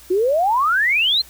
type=exponential sweep; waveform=sine; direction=up; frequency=349.2 to 4271 Hz; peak=-14 dBFS; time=0.1-1.22 s; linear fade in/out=10 ms; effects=added 60 Hz sine -49 dBFS peak until 1.29 s + white hiss -45 dBFS RMS until 1.29 s